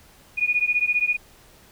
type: beating tone pair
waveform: sine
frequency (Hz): 2448 / 2463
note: D#7 / D#7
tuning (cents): -29 / -18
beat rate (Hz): 15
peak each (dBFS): -22 / -22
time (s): 0.37-1.17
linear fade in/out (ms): 20
effects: pink hiss -52 dBFS RMS until 1.71 s